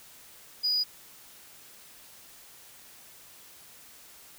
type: tone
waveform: sine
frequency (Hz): 4923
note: D#8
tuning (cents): -19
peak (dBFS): -22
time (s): 0.63-0.84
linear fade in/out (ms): 20
effects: tanh soft clip ceiling -22 dBFS + white hiss -52 dBFS RMS until 4.38 s